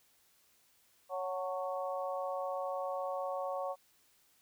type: harmonic tone with a mistuned harmonic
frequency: 185 Hz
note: F#3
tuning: in tune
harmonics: 3 / 4 / 5 / 6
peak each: -37 / -40 / -45 / -42 dBFS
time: 1.09-3.76 s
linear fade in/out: 50 ms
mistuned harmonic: 5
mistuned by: -40 cents
effects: white hiss -69 dBFS RMS until 4.41 s